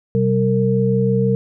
sine tone cluster, 127.3 / 193.4 / 457.6 Hz, C3 / G3 / A#4, -47 / -23 / -32 cents, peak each -18 dBFS, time 0.15-1.35 s, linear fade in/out 0 ms, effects none

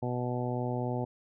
harmonic tone, 123.47 Hz, B2, in tune, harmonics 1 / 2 / 3 / 4 / 5 / 6 / 7, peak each -33 / -36 / -38 / -39 / -40 / -41 / -41 dBFS, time 0.02-1.05 s, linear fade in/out 10 ms, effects none

